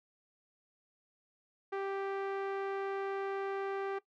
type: tone with low-pass filter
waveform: sawtooth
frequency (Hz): 392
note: G4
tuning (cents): 0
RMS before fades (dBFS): -37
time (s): 1.72-3.99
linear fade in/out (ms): 10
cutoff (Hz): 1700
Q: 0.95
effects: noise-tail reverb RT60 0.1 s tail -18 dB re dry